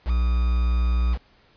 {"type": "tone with quantisation", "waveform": "triangle", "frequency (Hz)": 59.9, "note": "A#1", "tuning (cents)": 48, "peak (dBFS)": -16, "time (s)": [0.05, 1.18], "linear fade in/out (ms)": 50, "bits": 6, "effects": ["pink hiss -58 dBFS RMS until 1.56 s", "resampled to 11025 Hz"]}